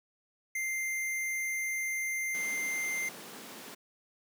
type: tone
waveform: square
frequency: 2093 Hz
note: C7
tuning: in tune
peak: -32 dBFS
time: 0.55-3.09 s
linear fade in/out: 5 ms
type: high-pass noise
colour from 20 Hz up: pink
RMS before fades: -47 dBFS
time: 2.34-3.75 s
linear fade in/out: 10 ms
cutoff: 190 Hz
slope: 24 dB/octave
effects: none